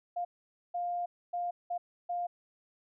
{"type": "tone bursts at uneven times", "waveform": "sine", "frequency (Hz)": 703, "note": "F5", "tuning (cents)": 11, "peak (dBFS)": -31, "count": 5, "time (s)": [[0.16, 0.25], [0.74, 1.06], [1.33, 1.51], [1.7, 1.78], [2.09, 2.27]], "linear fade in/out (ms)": 10, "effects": []}